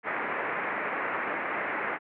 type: low-pass noise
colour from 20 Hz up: white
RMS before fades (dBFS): -31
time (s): 0.03-1.99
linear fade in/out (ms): 50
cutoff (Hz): 2200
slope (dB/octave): 48
effects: high-pass 300 Hz 12 dB/octave